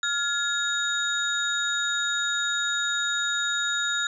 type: tone cluster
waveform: sine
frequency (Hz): 1403 / 1693 / 3747 / 6980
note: F6 / G#6 / A#7 / A8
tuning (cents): +8 / +33 / +8 / -15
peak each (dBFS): -27 / -31 / -28 / -34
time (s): 0.03-4.07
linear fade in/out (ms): 2
effects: none